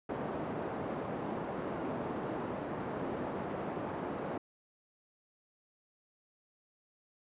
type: band-pass noise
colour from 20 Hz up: pink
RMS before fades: -38 dBFS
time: 0.09-4.38 s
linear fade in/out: 5 ms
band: 200 to 920 Hz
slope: 12 dB/octave
effects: resampled to 8000 Hz